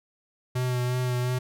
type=tone with vibrato; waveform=square; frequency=125.1 Hz; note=B2; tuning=23 cents sharp; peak=-25 dBFS; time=0.55-1.39 s; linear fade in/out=10 ms; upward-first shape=sine; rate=2.8 Hz; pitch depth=20 cents each way; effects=none